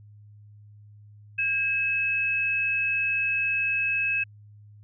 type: tone pair together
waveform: sine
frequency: 1613.6 / 2582 Hz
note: G6 / E7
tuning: +50 / -37 cents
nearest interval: minor sixth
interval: 813 cents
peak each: -32 / -23 dBFS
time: 1.38-4.24 s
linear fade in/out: 10 ms
effects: added 104 Hz sine -47 dBFS peak until 4.83 s